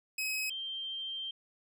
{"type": "tone pair in turn", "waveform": ["sawtooth", "sine"], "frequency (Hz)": [2546, 3153], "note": ["D#7", "G7"], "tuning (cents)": [39, 9], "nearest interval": "major third", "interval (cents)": 370, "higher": "second", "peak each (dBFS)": [-29, -36], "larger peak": "first", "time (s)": [[0.18, 0.5], [0.5, 1.31]], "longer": "second", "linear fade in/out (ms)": 5, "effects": []}